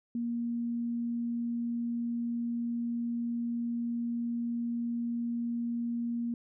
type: tone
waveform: sine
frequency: 235.8 Hz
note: A#3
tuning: 20 cents sharp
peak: -30 dBFS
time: 0.15-6.34 s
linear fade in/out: 2 ms
effects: none